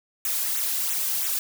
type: noise with flanger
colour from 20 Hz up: blue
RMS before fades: -26 dBFS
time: 0.25-1.39 s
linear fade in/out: 2 ms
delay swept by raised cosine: 0.2 to 2.3 ms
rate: 3 Hz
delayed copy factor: -0.95
effects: none